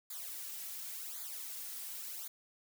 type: noise with flanger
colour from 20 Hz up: blue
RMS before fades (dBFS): -44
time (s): 0.1-2.28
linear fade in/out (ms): 5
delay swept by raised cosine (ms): 0.35 to 3.35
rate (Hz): 0.91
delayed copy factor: -0.85
effects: none